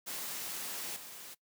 white noise with level steps, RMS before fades -40 / -48 dBFS, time 0.06-1.35 s, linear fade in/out 20 ms, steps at 0.96 s, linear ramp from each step 5 ms, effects noise-tail reverb RT60 0.1 s tail -20 dB re dry + high-pass 150 Hz 12 dB/octave

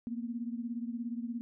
sine beating tone pair, 231.7 / 248.7 Hz, A#3 / B3, -10 / +12 cents, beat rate 17 Hz, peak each -36 / -40 dBFS, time 0.07-1.41 s, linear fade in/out 0 ms, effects none

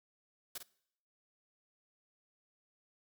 white noise with echo, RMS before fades -42 dBFS, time 0.55-0.58 s, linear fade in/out 5 ms, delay 50 ms, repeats 1, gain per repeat -7 dB, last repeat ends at 0.63 s, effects noise-tail reverb RT60 0.7 s tail -21 dB re dry

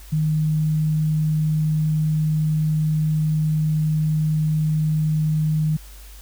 sine tone, 154.9 Hz, D#3, 7 cents flat, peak -17 dBFS, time 0.12-5.77 s, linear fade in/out 10 ms, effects added 50 Hz sine -39 dBFS peak until 6.21 s + white hiss -47 dBFS RMS until 6.21 s

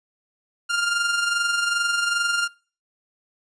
sawtooth tone with amplitude modulation, 1400 Hz, F6, 4 cents sharp, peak -15 dBFS, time 0.69-2.48 s, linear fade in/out 20 ms, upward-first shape sine, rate 22.5 Hz, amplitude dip 50%, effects noise-tail reverb RT60 0.4 s tail -23 dB re dry + resampled to 22050 Hz

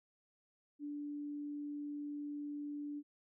sine tone, 291.8 Hz, D4, 11 cents flat, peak -40 dBFS, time 0.79-3.03 s, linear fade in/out 50 ms, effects none

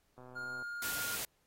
click train, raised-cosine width 1 ms, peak -39 dBFS, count 57, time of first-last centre 0.18-0.624 s, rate 126 Hz
triangle tone, 1416 Hz, F6, 23 cents sharp, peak -37 dBFS, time 0.35-1.17 s, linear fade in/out 20 ms
white noise, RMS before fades -39 dBFS, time 0.82-1.25 s, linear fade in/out 2 ms
effects pink hiss -75 dBFS RMS until 1.46 s + AAC 48 kbps

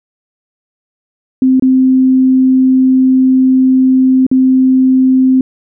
sine tone with dropouts, 260 Hz, C4, 11 cents flat, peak -5 dBFS, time 1.42-5.41 s, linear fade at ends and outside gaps 2 ms, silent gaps 1.597-1.623 / 4.266-4.314 s, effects none

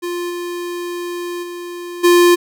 square tone with level steps, 350 Hz, F4, 4 cents sharp, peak -21 / -23 / -27 / -8 dBFS, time 0.02-2.36 s, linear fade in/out 20 ms, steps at 0.29 / 1.42 / 2.03 s, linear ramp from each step 20 ms, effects none

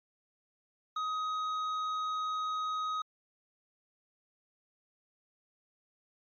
sine tone with hard clipping, 1259 Hz, D#6, 20 cents sharp, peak -33 dBFS, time 0.96-3.02 s, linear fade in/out 5 ms, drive 7 dB, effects low-pass 6000 Hz 12 dB/octave + MP3 48 kbps

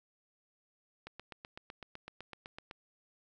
click train, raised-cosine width 0.3 ms, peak -29 dBFS, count 14, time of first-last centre 1.07-2.711 s, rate 7.92 Hz, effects none

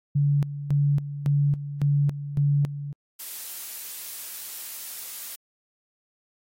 sine tone with tremolo, 143.3 Hz, D3, 42 cents flat, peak -18 dBFS, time 0.15-2.93 s, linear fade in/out 10 ms, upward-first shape square, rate 1.8 Hz, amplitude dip 75%
blue noise, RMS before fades -36 dBFS, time 3.19-5.36 s, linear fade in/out 10 ms
effects AAC 48 kbps

